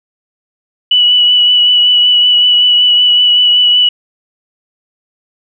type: tone with vibrato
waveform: sine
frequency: 2951 Hz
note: F#7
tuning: 5 cents flat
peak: -5 dBFS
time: 0.91-3.89 s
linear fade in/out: 5 ms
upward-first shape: triangle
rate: 5.3 Hz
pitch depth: 21 cents each way
effects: none